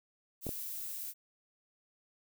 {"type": "noise", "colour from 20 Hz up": "violet", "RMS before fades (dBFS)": -41, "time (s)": [0.41, 1.14], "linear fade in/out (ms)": 50}
{"type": "clicks", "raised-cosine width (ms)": 2, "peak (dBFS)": -25, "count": 2, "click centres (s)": [0.467, 0.491]}
{"effects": []}